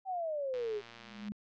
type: exponential sweep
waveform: sine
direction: down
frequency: 780 to 400 Hz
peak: -33 dBFS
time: 0.05-0.82 s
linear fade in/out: 50 ms
type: click train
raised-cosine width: 0.2 ms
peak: -32 dBFS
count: 88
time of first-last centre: 0.54-1.284 s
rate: 117 Hz
type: tone with exponential growth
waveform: sine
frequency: 207.5 Hz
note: G#3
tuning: 1 cent flat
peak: -34 dBFS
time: 0.86-1.32 s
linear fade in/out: 0 ms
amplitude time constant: 100 ms
effects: low-pass 4000 Hz 12 dB/octave